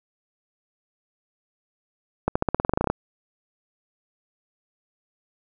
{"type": "accelerating click train", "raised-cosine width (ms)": 1, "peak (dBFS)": -6, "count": 14, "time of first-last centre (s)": [2.28, 2.9], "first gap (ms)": 75, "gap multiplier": 0.92, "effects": []}